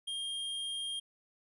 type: tone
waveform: square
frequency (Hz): 3217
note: G7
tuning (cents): +44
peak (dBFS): -36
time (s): 0.07-1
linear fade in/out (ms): 10
effects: resampled to 24000 Hz